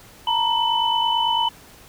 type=tone cluster; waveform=sine; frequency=906 / 955 / 3006 Hz; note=A#5 / A#5 / F#7; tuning=-50 / +42 / +27 cents; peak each=-22 dBFS; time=0.27-1.49 s; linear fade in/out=5 ms; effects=pink hiss -47 dBFS RMS until 1.88 s